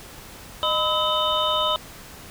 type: tone cluster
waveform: sine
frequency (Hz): 614 / 1004 / 1285 / 3036 / 3662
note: D#5 / B5 / E6 / F#7 / A#7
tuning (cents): -23 / +28 / -45 / +44 / -32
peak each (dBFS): -26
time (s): 0.63-1.76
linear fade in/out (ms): 0
effects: pink hiss -42 dBFS RMS until 2.3 s